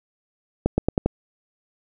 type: accelerating click train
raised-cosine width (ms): 2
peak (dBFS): -5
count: 5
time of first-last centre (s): 0.66-1.06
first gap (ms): 120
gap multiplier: 0.88
effects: none